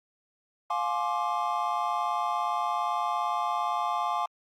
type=chord; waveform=triangle; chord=D half-diminished seventh; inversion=first; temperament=just; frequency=704.8 / 845.8 / 1057.2 / 1174.7 Hz; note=F5 / Ab5 / C6 / D6; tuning=+16 / +31 / +18 / 0 cents; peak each=-30 dBFS; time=0.7-4.26 s; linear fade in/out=5 ms; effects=Opus 48 kbps